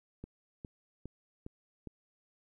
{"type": "click train", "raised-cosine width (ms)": 3, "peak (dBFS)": -30, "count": 5, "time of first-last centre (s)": [0.24, 1.873], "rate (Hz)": 2.45, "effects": ["12-bit"]}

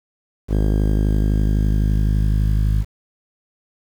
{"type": "tone with low-pass filter sweep", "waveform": "sawtooth", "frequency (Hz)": 51.91, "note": "G#1", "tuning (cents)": 0, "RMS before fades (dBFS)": -17, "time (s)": [0.48, 2.85], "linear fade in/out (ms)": 50, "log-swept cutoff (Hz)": [420, 130], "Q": 1.1, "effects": ["7-bit"]}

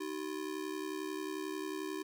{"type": "ring-modulated tone", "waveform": "square", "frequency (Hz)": 346.4, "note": "F4", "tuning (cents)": -14, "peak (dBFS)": -35, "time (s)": [0, 2.03], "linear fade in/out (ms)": 10, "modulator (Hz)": 35.6, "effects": []}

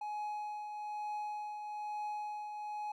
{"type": "tone with tremolo", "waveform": "triangle", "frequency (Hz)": 840, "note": "G#5", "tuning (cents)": 19, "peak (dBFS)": -34, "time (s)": [0.01, 2.92], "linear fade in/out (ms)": 5, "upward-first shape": "triangle", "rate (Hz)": 1.1, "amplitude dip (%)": 45, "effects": []}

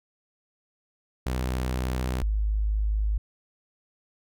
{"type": "tone pair in turn", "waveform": ["sawtooth", "sine"], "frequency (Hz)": [63.2, 52.34], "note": ["B1", "G#1"], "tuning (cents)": [41, 14], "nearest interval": "minor third", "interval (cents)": 327, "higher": "first", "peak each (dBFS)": -22, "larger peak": "neither", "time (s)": [[1.26, 2.22], [2.22, 3.18]], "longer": "neither", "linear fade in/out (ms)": 5, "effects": []}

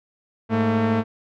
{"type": "tone pair together", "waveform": "sawtooth", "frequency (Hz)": [106.07, 224.9], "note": ["G#2", "A3"], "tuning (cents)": [37, 38], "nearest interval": "octave + minor second", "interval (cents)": 1301, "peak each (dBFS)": [-20, -15], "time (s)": [0.49, 1.04], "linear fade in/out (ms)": 50, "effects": ["low-pass 2000 Hz 12 dB/octave"]}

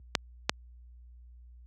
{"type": "clicks", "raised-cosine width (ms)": 0.2, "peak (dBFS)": -5, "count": 2, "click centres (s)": [0.152, 0.495], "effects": ["added 60 Hz sine -40 dBFS peak until 1.66 s", "high-pass 100 Hz 12 dB/octave"]}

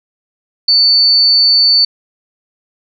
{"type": "tone", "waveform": "sine", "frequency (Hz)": 4500, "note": "C#8", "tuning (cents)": 25, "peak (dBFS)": -6, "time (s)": [0.68, 1.85], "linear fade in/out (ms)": 5, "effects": []}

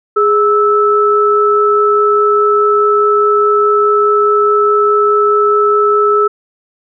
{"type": "tone pair together", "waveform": "sine", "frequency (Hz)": [415.3, 1310.5], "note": ["G#4", "E6"], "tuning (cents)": [0, -11], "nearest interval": "octave + minor sixth", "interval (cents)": 1989, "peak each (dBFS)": -10, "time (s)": [0.16, 6.28], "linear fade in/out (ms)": 10, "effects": []}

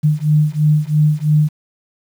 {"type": "beating tone pair", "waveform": "sine", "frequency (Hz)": [150, 153], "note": ["D3", "D#3"], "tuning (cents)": [37, -29], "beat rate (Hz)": 3, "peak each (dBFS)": -14, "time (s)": [0.03, 1.49], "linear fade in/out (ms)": 20, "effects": ["7-bit"]}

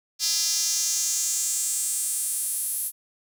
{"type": "tone with high-pass filter sweep", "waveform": "square", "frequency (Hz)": 185, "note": "F#3", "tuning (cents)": 0, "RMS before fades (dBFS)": -26, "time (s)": [0.19, 2.92], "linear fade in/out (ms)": 50, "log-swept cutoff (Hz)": [5100, 11000], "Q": 3.4, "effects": []}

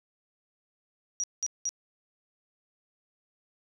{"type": "tone bursts", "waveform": "sine", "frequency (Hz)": 5760, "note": "F#8", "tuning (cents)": -47, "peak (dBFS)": -27, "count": 3, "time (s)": [1.2, 1.691], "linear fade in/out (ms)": 0, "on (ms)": 37, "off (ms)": 190, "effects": []}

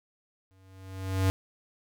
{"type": "tone with exponential growth", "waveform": "square", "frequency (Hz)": 95, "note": "F#2", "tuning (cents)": 46, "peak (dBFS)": -21, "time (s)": [0.51, 1.3], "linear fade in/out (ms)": 0, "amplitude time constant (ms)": 170, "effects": []}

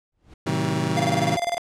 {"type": "noise with exponential growth", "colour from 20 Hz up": "brown", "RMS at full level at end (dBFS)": -40, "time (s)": [0.12, 0.34], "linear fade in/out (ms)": 5, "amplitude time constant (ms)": 46}
{"type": "chord", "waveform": "25% pulse", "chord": "A diminished seventh", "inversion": "none", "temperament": "just", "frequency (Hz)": [110, 132, 158.4, 190.08], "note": ["A2", "C3", "Eb3", "Gb3"], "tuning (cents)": [0, 16, 31, 47], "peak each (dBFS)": [-26, -24, -22, -25], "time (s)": [0.46, 1.37], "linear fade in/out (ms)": 10}
{"type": "tone with tremolo", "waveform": "square", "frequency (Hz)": 694, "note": "F5", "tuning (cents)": -11, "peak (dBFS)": -21, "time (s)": [0.97, 1.58], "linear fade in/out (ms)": 0, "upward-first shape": "square", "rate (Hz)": 20, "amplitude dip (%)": 80}
{"effects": ["low-pass 9000 Hz 12 dB/octave"]}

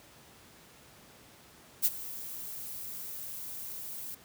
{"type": "noise with ADSR envelope", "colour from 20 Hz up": "violet", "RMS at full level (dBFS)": -23, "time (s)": [1.82, 4.15], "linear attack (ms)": 32, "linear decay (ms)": 38, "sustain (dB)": -18, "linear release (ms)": 8, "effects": ["pink hiss -56 dBFS RMS until 4.24 s", "high-pass 80 Hz 12 dB/octave"]}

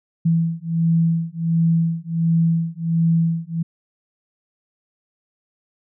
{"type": "beating tone pair", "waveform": "sine", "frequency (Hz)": [164.81, 166.21], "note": ["E3", "E3"], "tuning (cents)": [0, 15], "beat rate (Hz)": 1.4, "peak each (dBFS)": -19, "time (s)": [0.25, 3.63], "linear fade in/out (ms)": 10, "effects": []}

